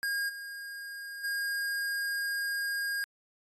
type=tone with level steps; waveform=square; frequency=1623 Hz; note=G#6; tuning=40 cents flat; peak=-30 / -40 / -31 dBFS; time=0.03-3.04 s; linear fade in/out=0 ms; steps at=0.28 / 1.23 s; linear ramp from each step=20 ms; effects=AAC 64 kbps